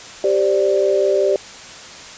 sine chord, G suspended fourth, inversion none, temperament just, 392 / 522.7 / 588 Hz, G4 / C5 / D5, 0 / -2 / +2 cents, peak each -16 / -21 / -17 dBFS, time 0.24-1.36 s, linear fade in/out 2 ms, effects white hiss -36 dBFS RMS until 2.17 s + resampled to 16000 Hz

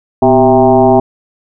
sine tone with frequency modulation, 521 Hz, C5, 7 cents flat, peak -4 dBFS, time 0.22-1 s, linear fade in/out 5 ms, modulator 135 Hz, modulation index 2.5, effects none

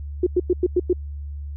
sine tone bursts, 359.4 Hz, F4, 50 cents sharp, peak -14 dBFS, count 6, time 0.23-0.931 s, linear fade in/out 5 ms, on 36 ms, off 97 ms, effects added 72 Hz sine -29 dBFS peak until 1.56 s

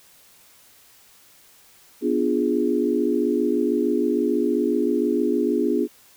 sine chord, B diminished seventh, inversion none, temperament equal, 246.9 / 293.7 / 349.2 / 415.3 Hz, B3 / D4 / F4 / Ab4, 0 / 0 / 0 / 0 cents, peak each -24 dBFS, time 2.01-5.88 s, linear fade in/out 50 ms, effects white hiss -53 dBFS RMS until 6.16 s

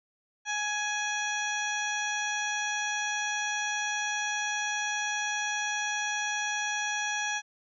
harmonic tone, 835 Hz, G#5, 9 cents sharp, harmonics 1 / 2 / 3 / 4 / 5 / 7 / 8, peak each -35 / -32 / -36 / -39 / -47 / -37 / -45 dBFS, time 0.45-7.42 s, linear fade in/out 50 ms, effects none

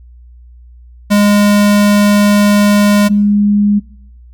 square / sine tone pair in turn, 205.5 / 205.5 Hz, G#3 / G#3, -18 / -18 cents, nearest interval unison, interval 0 cents, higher neither, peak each -7 dBFS, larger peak neither, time 1.1-3.09 / 3.09-3.8 s, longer first, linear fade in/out 20 ms, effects noise-tail reverb RT60 0.8 s tail -24 dB re dry + added 60 Hz sine -35 dBFS peak until 4.33 s

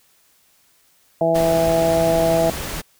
harmonic tone, 164.81 Hz, E3, in tune, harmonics 1 / 2 / 3 / 4 / 5, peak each -25 / -24 / -23 / -16 / -26 dBFS, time 1.21-2.5 s, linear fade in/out 2 ms
pink noise, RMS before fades -28 dBFS, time 1.34-2.82 s, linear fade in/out 20 ms
effects white hiss -58 dBFS RMS until 2.99 s

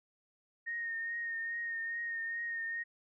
sine tone with vibrato, 1849 Hz, A#6, 15 cents flat, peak -35 dBFS, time 0.66-2.84 s, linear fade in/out 20 ms, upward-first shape triangle, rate 2.4 Hz, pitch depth 27 cents each way, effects none

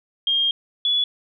sine tone pair in turn, 3221 / 3413 Hz, G7 / G#7, +46 / +47 cents, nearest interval minor second, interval 101 cents, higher second, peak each -17 dBFS, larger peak neither, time 0.27-0.51 / 0.85-1.04 s, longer first, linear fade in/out 2 ms, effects none

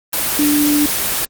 sine tone in noise, 294.1 Hz, D4, 3 cents sharp, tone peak -12 dBFS, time 0.39-0.86 s, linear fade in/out 2 ms, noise white, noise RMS -18 dBFS, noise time 0.13-1.25 s, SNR +3 dB, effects Opus 24 kbps

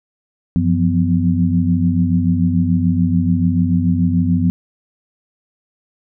sine tone cluster, 93.7 / 172.1 / 179 / 250.9 Hz, F#2 / F3 / F3 / B3, +22 / -25 / +43 / +28 cents, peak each -18 dBFS, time 0.56-4.5 s, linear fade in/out 0 ms, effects none

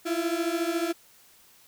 35% pulse beating tone pair, 329.6 / 343.6 Hz, E4 / F4, 0 / -28 cents, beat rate 14 Hz, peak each -27 dBFS, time 0.05-0.93 s, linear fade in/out 20 ms, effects white hiss -57 dBFS RMS until 1.67 s

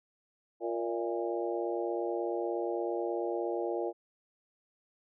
harmonic tone with a mistuned harmonic, 116.7 Hz, A#2, 2 cents sharp, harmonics 3 / 4 / 5 / 6 / 7, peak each -34 / -36 / -38 / -40 / -41 dBFS, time 0.6-3.93 s, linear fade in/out 50 ms, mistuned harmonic 6, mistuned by -70 cents, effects none

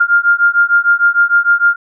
sine beating tone pair, 1400 / 1406.6 Hz, F6 / F6, +4 / +12 cents, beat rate 6.6 Hz, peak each -11 dBFS, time 0-1.76 s, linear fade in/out 10 ms, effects none

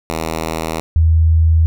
5% pulse / sine tone pair in turn, 80.5 / 80.83 Hz, E2 / E2, -41 / -33 cents, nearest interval unison, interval 8 cents, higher second, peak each -8 dBFS, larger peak neither, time 0.1-0.8 / 0.96-1.66 s, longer neither, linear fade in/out 0 ms, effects none

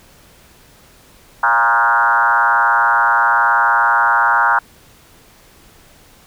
sine tone with frequency modulation, 1182 Hz, D6, 11 cents sharp, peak -10 dBFS, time 1.43-4.59 s, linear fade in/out 5 ms, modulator 121 Hz, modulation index 3.1, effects pink hiss -47 dBFS RMS until 6.26 s

